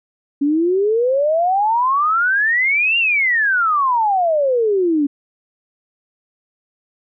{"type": "exponential two-way sweep", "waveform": "sine", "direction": "up then down", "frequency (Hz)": [277.2, 2816, 277.2], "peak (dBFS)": -13, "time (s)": [0.41, 5.07], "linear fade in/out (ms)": 10, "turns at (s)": 2.98, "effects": []}